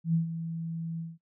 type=tone with ADSR envelope; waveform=sine; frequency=164.81 Hz; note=E3; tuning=in tune; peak=-21 dBFS; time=0.04-1.18 s; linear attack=100 ms; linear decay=120 ms; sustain=-11 dB; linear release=190 ms; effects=noise-tail reverb RT60 0.1 s tail -20 dB re dry